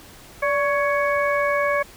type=harmonic tone with a mistuned harmonic; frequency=557 Hz; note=C#5; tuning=8 cents sharp; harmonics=1 / 2 / 3 / 4; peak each=-21 / -24 / -26 / -27 dBFS; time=0.42-1.83 s; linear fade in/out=10 ms; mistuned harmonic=1; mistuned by=+66 cents; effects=pink hiss -45 dBFS RMS until 1.96 s